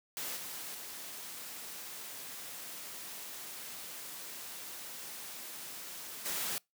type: noise with level steps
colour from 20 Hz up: white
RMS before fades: -39 / -43 / -45 / -36 dBFS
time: 0.17-6.58 s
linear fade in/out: 0 ms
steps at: 0.36 / 0.74 / 6.25 s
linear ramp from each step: 10 ms
effects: noise-tail reverb RT60 0.2 s tail -26 dB re dry + high-pass 150 Hz 12 dB/octave